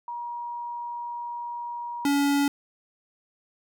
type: tone pair in turn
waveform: sine / square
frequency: 953 / 283.3 Hz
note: A#5 / C#4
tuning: +38 / +38 cents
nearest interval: octave + major sixth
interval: 2100 cents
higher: first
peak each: -31 / -21 dBFS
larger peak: second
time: 0.08-2.05 / 2.05-2.48 s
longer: first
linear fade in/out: 2 ms
effects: none